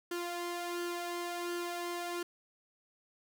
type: tone with flanger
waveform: sawtooth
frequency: 348.4 Hz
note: F4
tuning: 4 cents flat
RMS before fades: -38 dBFS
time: 0.11-2.23 s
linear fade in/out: 5 ms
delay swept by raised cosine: 0.64 to 1.94 ms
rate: 1.4 Hz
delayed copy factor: +0.55
effects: none

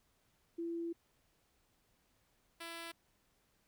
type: tone pair in turn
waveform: sine / 5% pulse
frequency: 336.7 / 334.4 Hz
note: E4 / E4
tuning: +37 / +25 cents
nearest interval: unison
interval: 12 cents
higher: first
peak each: -37 / -33 dBFS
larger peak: second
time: 0.58-0.93 / 2.6-2.92 s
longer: first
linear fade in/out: 10 ms
effects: pink hiss -75 dBFS RMS until 3.67 s

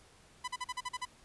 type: tone bursts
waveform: sawtooth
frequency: 1000 Hz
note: B5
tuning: 21 cents sharp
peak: -31 dBFS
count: 8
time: 0.44-1.054 s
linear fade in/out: 10 ms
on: 40 ms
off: 42 ms
effects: pink hiss -61 dBFS RMS until 1.24 s + resampled to 24000 Hz

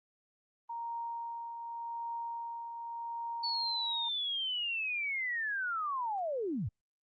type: tone with tremolo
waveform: sine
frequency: 932.3 Hz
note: A#5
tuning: in tune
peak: -35 dBFS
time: 0.69-4.09 s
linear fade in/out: 10 ms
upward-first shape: triangle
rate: 0.86 Hz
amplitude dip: 45%
type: linear sweep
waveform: sine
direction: down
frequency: 4478 to 78 Hz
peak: -32 dBFS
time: 3.43-6.69 s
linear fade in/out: 10 ms
effects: Opus 32 kbps

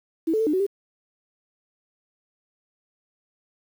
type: tone with pitch steps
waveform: sine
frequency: 324.9 / 436.6 / 445.3 / 301.6 / 374.8 / 397.6 Hz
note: E4 / A4 / A4 / D4 / F#4 / G4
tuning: -25 / -13 / +21 / +46 / +22 / +25 cents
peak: -19 dBFS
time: 0.27-0.666 s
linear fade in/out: 10 ms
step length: 66 ms
effects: 8-bit

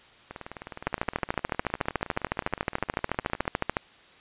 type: two click trains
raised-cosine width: 0.5 ms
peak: -9 / -22 dBFS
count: 41 / 62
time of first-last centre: 0.87-3.769 / 0.31-3.454 s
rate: 13.8 / 19.4 Hz
effects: white hiss -54 dBFS RMS until 4.2 s + resampled to 8000 Hz

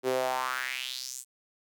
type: tone with high-pass filter sweep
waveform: sawtooth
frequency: 128.7 Hz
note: C3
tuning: 28 cents flat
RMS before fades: -32 dBFS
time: 0.03-1.25 s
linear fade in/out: 50 ms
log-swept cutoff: 360 to 8700 Hz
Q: 3.8
effects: none

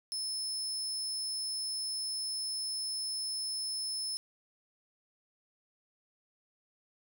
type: tone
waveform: 30% pulse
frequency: 5240 Hz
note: E8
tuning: 11 cents flat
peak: -30 dBFS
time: 0.12-4.17 s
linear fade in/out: 0 ms
effects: none

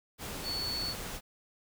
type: tone in noise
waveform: sine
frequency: 4435 Hz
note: C#8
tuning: in tune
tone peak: -33 dBFS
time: 0.43-0.95 s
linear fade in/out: 50 ms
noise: pink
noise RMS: -40 dBFS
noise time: 0.18-1.21 s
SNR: +4 dB
effects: none

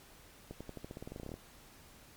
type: accelerating click train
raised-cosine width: 2 ms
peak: -30 dBFS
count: 17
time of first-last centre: 0.51-1.341 s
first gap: 96 ms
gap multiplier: 0.91
effects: pink hiss -58 dBFS RMS until 2.16 s + MP3 96 kbps

